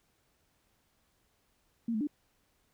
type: tone with pitch steps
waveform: sine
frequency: 231.1 / 215.9 / 294.2 Hz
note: A#3 / A3 / D4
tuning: -15 / -33 / +3 cents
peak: -29 dBFS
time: 1.88-2.072 s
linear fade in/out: 5 ms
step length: 64 ms
effects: pink hiss -73 dBFS RMS until 2.73 s